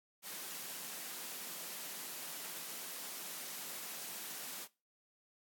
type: high-pass noise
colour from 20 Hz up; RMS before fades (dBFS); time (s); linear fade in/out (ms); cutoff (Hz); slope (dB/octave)
white; -45; 0.22-4.68; 50; 150; 96
effects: noise-tail reverb RT60 0.3 s tail -22 dB re dry + AAC 64 kbps